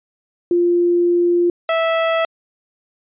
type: tone pair in turn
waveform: sine / sawtooth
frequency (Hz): 348.5 / 656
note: F4 / E5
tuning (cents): -4 / -9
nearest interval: major seventh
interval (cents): 1095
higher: second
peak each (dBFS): -12 / -11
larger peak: second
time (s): 0.51-1.5 / 1.69-2.25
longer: first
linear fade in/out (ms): 2
effects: resampled to 8000 Hz